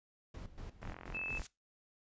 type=noise with tremolo; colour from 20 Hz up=brown; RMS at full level=-45 dBFS; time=0.34-1.45 s; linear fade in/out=5 ms; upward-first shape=square; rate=4.2 Hz; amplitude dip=80%
type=click train; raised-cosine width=0.5 ms; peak=-32 dBFS; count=27; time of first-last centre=0.83-1.418 s; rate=44.2 Hz
type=noise with exponential growth; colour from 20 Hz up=blue; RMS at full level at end=-42 dBFS; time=1.12-1.47 s; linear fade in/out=5 ms; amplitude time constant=74 ms
type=tone; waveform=sine; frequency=2619 Hz; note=E7; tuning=12 cents flat; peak=-37 dBFS; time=1.14-1.39 s; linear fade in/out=10 ms
effects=noise-tail reverb RT60 0.2 s tail -19 dB re dry + resampled to 16000 Hz